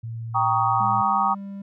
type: tone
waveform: sine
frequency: 114.3 Hz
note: A#2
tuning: 34 cents flat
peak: -29 dBFS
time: 0.03-1.02 s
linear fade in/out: 10 ms
type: chord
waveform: sine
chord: Eb dominant seventh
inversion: first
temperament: equal with one note detuned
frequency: 784 / 932.3 / 1122.9 / 1244.5 Hz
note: G5 / Bb5 / Db6 / Eb6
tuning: 0 / 0 / +22 / 0 cents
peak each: -23 / -24 / -24 / -24 dBFS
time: 0.34-1.35 s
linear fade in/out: 20 ms
type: tone with pitch glide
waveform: triangle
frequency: 204.3 to 198.03 Hz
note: G#3 to G3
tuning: -28 to +18 cents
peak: -30 dBFS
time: 0.8-1.62 s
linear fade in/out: 5 ms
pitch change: -54 cents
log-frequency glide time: 1.07-1.4 s
effects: none